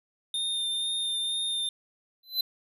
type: tone with vibrato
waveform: square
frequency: 3631 Hz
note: A#7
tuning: 46 cents flat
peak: -28 dBFS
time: 0.34-1.69 s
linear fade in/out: 2 ms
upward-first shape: sine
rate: 2.1 Hz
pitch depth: 14 cents each way
type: tone with exponential growth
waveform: square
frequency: 4034 Hz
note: B7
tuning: 36 cents sharp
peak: -21 dBFS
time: 2.23-2.41 s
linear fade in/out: 5 ms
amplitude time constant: 37 ms
effects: none